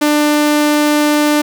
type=tone; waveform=sawtooth; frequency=297.5 Hz; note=D4; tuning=22 cents sharp; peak=-6 dBFS; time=0.01-1.42 s; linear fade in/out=10 ms; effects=none